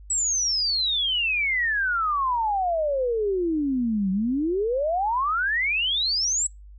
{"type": "exponential two-way sweep", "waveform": "sine", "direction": "down then up", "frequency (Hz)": [7940, 185, 7940], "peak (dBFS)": -21, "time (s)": [0.1, 6.47], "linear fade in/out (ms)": 5, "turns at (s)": 4.11, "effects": ["noise-tail reverb RT60 0.2 s tail -25 dB re dry", "added 50 Hz sine -42 dBFS peak until 6.78 s"]}